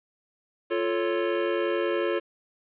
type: chord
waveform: square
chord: F augmented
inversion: none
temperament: equal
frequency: 349.2 / 440 / 554.4 Hz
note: F4 / A4 / C#5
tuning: 0 / 0 / 0 cents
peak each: -28 / -30 / -30 dBFS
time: 0.7-2.2 s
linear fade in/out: 20 ms
effects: resampled to 8000 Hz + 9-bit